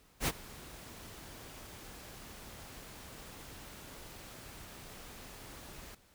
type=noise with ADSR envelope; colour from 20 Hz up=pink; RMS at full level=-29 dBFS; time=0.2-5.95 s; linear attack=73 ms; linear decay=42 ms; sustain=-21 dB; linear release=6 ms; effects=pink hiss -65 dBFS RMS until 6.14 s